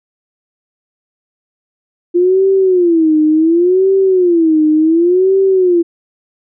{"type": "tone with vibrato", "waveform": "sine", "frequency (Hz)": 344.9, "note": "F4", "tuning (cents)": -22, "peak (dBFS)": -7, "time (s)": [2.14, 5.83], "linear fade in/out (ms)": 20, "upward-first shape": "sine", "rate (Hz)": 0.69, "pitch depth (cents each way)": 200, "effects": []}